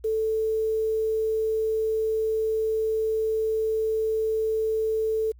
sine tone with quantisation, 440 Hz, A4, in tune, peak -22 dBFS, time 0.04-5.32 s, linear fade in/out 10 ms, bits 8, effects added 60 Hz sine -47 dBFS peak until 5.39 s

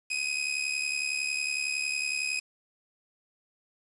sawtooth tone with amplitude modulation, 2516 Hz, D#7, 19 cents sharp, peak -22 dBFS, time 0.1-2.4 s, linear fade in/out 10 ms, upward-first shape sine, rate 70.9 Hz, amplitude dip 70%, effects resampled to 24000 Hz + 8-bit

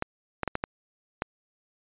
clicks, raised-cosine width 0.5 ms, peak -12 dBFS, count 6, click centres 0.024 / 0.433 / 0.477 / 0.554 / 0.639 / 1.221 s, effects resampled to 8000 Hz

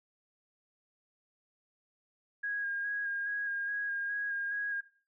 sine tone with vibrato, 1635 Hz, G#6, 28 cents flat, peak -32 dBFS, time 2.43-4.81 s, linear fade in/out 10 ms, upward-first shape square, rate 2.4 Hz, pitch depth 18 cents each way, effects noise-tail reverb RT60 0.4 s tail -17 dB re dry

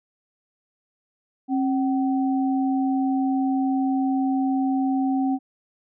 sine tone pair together, 268.7 / 760 Hz, C4 / F#5, +46 / +46 cents, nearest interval octave + tritone, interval 1800 cents, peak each -20 / -28 dBFS, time 1.48-5.39 s, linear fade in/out 50 ms, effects none

